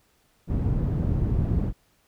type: low-pass noise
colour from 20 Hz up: white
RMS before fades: -24 dBFS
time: 0.47-1.73 s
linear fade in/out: 50 ms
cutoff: 130 Hz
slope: 12 dB/octave
effects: pink hiss -65 dBFS RMS until 2.07 s